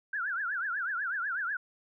sine tone with vibrato, 1529 Hz, G6, 44 cents flat, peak -30 dBFS, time 0.13-1.57 s, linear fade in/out 5 ms, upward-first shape triangle, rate 8.1 Hz, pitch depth 240 cents each way, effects none

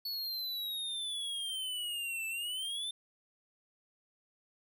square exponential two-way sweep, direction down then up, 4435 to 2637 to 3590 Hz, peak -36 dBFS, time 0.05-2.91 s, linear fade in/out 5 ms, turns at 2.27 s, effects none

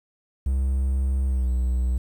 triangle tone with pitch glide, 66.4 to 62.31 Hz, C2 to B1, +26 to +16 cents, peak -18 dBFS, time 0.46-1.98 s, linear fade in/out 5 ms, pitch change -110 cents, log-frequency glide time 1.26-1.49 s, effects 9-bit

